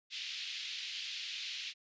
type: band-pass noise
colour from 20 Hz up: white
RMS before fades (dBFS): -42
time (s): 0.1-1.74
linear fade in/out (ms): 50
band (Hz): 2500 to 4200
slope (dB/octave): 24
effects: resampled to 16000 Hz